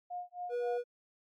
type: tone with tremolo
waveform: sine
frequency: 714 Hz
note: F5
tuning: 38 cents sharp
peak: -36 dBFS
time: 0.1-0.78 s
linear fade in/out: 10 ms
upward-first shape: sine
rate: 3.7 Hz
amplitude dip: 100%
type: tone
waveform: triangle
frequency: 484.3 Hz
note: B4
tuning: 34 cents flat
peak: -30 dBFS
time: 0.49-0.84 s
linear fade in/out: 50 ms
effects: AAC 64 kbps